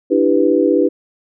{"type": "chord", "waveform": "sine", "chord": "E minor seventh", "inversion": "third", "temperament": "equal", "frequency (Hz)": [293.7, 329.6, 392, 493.9], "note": ["D4", "E4", "G4", "B4"], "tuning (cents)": [0, 0, 0, 0], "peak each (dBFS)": -16, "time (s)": [0.1, 0.89], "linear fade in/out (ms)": 20, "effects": []}